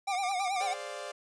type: tone with vibrato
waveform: square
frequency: 758 Hz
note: F#5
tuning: 42 cents sharp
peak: -30 dBFS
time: 0.07-0.74 s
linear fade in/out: 10 ms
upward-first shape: sine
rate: 9.2 Hz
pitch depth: 98 cents each way
type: tone with tremolo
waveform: 30% pulse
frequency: 1186 Hz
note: D6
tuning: 17 cents sharp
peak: -34 dBFS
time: 0.07-0.75 s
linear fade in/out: 50 ms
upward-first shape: square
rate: 6.1 Hz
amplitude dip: 75%
type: chord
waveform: sawtooth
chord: D half-diminished seventh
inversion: second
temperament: equal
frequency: 415.3 / 523.3 / 587.3 / 698.5 Hz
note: Ab4 / C5 / D5 / F5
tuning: 0 / 0 / 0 / 0 cents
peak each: -43 / -40 / -37 / -41 dBFS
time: 0.6-1.12 s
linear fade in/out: 10 ms
effects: resampled to 22050 Hz

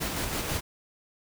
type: noise with tremolo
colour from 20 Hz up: pink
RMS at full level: -30 dBFS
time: 0-0.61 s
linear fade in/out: 20 ms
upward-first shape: square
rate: 6.1 Hz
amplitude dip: 30%
effects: none

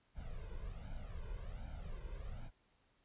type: noise with flanger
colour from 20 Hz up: brown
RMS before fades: -45 dBFS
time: 0.14-2.51 s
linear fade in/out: 50 ms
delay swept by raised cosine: 1.3 to 2.02 ms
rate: 1.3 Hz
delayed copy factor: +0.9
effects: pink hiss -75 dBFS RMS until 3.04 s + resampled to 8000 Hz

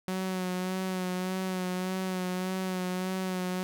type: tone with vibrato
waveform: sawtooth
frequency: 185 Hz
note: F#3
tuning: in tune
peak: -26 dBFS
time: 0.08-3.63 s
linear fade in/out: 0 ms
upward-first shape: sine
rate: 1.7 Hz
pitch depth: 28 cents each way
effects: none

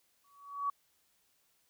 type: tone with exponential growth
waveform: sine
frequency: 1132 Hz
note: C#6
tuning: 36 cents sharp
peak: -28 dBFS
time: 0.24-0.7 s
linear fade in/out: 5 ms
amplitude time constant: 98 ms
effects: white hiss -73 dBFS RMS until 1.69 s

